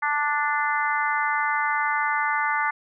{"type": "harmonic tone", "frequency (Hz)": 293.7, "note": "D4", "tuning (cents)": 0, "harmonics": [3, 4, 5, 6, 7], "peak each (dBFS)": [-26, -27, -28, -29, -29], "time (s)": [0.02, 2.71], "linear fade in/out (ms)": 10, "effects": []}